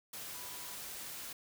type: tone in noise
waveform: sine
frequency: 987.8 Hz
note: B5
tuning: in tune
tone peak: -56 dBFS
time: 0.34-0.75 s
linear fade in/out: 5 ms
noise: white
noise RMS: -45 dBFS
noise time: 0.13-1.33 s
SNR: -14 dB
effects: none